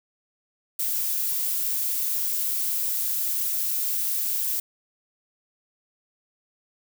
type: noise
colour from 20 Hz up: violet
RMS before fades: -26 dBFS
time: 0.79-4.6 s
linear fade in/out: 5 ms
effects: none